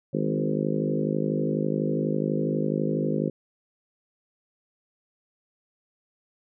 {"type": "harmonic tone with a mistuned harmonic", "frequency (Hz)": 52.1, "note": "G#1", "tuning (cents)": 6, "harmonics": [3, 4, 5, 6, 7, 8, 9, 10], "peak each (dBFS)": [-29, -30, -31, -32, -32, -33, -34, -34], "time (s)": [0.13, 3.3], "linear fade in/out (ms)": 10, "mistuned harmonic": 4, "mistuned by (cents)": -16, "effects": []}